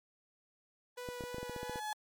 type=tone with exponential growth; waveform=35% pulse; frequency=851 Hz; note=G#5; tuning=42 cents sharp; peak=-33 dBFS; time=0.96-1.93 s; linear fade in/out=2 ms; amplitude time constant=210 ms
type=tone with vibrato; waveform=sawtooth; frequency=491.7 Hz; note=B4; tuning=8 cents flat; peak=-38 dBFS; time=0.97-1.8 s; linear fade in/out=10 ms; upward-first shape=triangle; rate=3.1 Hz; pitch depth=10 cents each way
type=clicks; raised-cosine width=2 ms; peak=-29 dBFS; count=11; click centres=1.088 / 1.208 / 1.238 / 1.345 / 1.383 / 1.43 / 1.496 / 1.563 / 1.631 / 1.696 / 1.758 s
effects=MP3 96 kbps